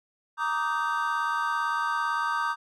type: chord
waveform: triangle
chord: Eb major seventh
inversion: second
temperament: just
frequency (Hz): 933.4 / 1166.7 / 1244.5 / 1555.6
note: Bb5 / D6 / Eb6 / G6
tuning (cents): +2 / -12 / 0 / -14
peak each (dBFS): -29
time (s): 0.37-2.56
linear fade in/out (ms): 50
effects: none